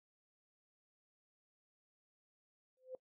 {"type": "tone with exponential growth", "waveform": "sine", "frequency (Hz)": 514, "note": "C5", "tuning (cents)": -31, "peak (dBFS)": -40, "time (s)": [2.77, 2.95], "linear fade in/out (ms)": 1, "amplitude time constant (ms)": 37, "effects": ["noise-tail reverb RT60 0.1 s tail -20 dB re dry"]}